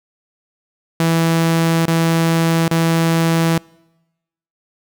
sawtooth tone with dropouts, 164.81 Hz, E3, in tune, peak -9 dBFS, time 1-3.58 s, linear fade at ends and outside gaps 2 ms, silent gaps 1.855-1.88 / 2.68-2.712 s, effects noise-tail reverb RT60 1.0 s tail -26 dB re dry

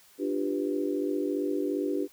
sine chord, G dominant seventh, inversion second, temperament equal with one note detuned, 294.5 / 349.2 / 392 / 493.9 Hz, D4 / F4 / G4 / B4, +5 / 0 / 0 / 0 cents, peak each -30 / -34 / -31 / -36 dBFS, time 0.18-2.08 s, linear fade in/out 50 ms, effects white hiss -58 dBFS RMS until 2.12 s

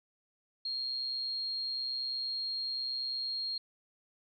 sine tone, 4243 Hz, C8, 23 cents sharp, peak -33 dBFS, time 0.65-3.58 s, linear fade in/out 5 ms, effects none

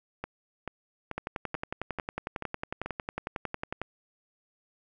two click trains, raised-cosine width 0.5 ms, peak -19 / -17 dBFS, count 7 / 30, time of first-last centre 0.24-2.86 / 1.18-3.816 s, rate 2.29 / 11 Hz, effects none

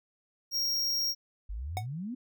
square tone, 5588 Hz, F8, in tune, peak -28 dBFS, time 0.51-1.15 s, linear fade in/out 50 ms
sine exponential sweep, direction up, 45.78 to 264.5 Hz, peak -34 dBFS, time 1.49-2.15 s, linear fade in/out 10 ms
square tone with exponential decay, 740 Hz, F#5, in tune, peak -28 dBFS, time 1.77-1.86 s, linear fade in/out 0 ms, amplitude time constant 19 ms
effects none

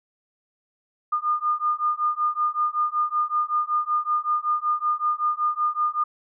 sine beating tone pair, 1213 / 1218.3 Hz, D#6 / D#6, -44 / -37 cents, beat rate 5.3 Hz, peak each -24 / -24 dBFS, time 1.12-6.04 s, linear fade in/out 10 ms, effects none

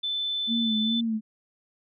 sine tone, 3520 Hz, A7, in tune, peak -26 dBFS, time 0.03-1.01 s, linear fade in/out 10 ms
sine tone with vibrato, 224.3 Hz, A3, 34 cents sharp, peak -24 dBFS, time 0.47-1.21 s, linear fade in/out 50 ms, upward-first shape sine, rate 2.4 Hz, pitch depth 60 cents each way
effects none

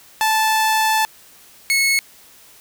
sawtooth tone pair in turn, 876 / 2190 Hz, A5 / C#7, -8 / -22 cents, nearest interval octave + major third, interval 1586 cents, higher second, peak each -11 dBFS, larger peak neither, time 0.21-1.05 / 1.7-1.99 s, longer first, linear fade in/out 0 ms, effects white hiss -47 dBFS RMS until 2.6 s

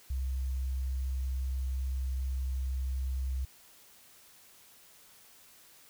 sine tone with quantisation, 65.2 Hz, C2, 5 cents flat, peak -30 dBFS, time 0.1-3.45 s, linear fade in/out 5 ms, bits 10, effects white hiss -58 dBFS RMS until 5.89 s

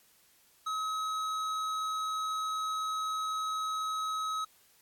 triangle tone with hard clipping, 1278 Hz, D#6, 46 cents sharp, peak -33 dBFS, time 0.66-4.45 s, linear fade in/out 10 ms, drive 15 dB, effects white hiss -64 dBFS RMS until 4.81 s + AAC 64 kbps

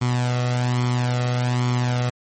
sawtooth tone with flanger, 123.47 Hz, B2, in tune, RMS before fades -21 dBFS, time 0.01-2.1 s, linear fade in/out 10 ms, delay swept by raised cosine 0.91 to 1.56 ms, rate 1.2 Hz, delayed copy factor +0.65, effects MP3 32 kbps

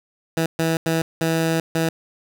15% pulse tone bursts at uneven times, 163.1 Hz, E3, 18 cents flat, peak -12 dBFS, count 5, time 0.37-0.46 / 0.59-0.77 / 0.86-1.02 / 1.21-1.6 / 1.75-1.89 s, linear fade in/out 2 ms, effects none

